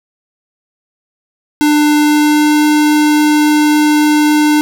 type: tone with pitch glide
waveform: square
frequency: 298.4 to 300.6 Hz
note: D4 to D4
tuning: +28 to +40 cents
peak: -8 dBFS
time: 1.61-4.61 s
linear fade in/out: 0 ms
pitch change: +12 cents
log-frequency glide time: 2.01-2.54 s
effects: none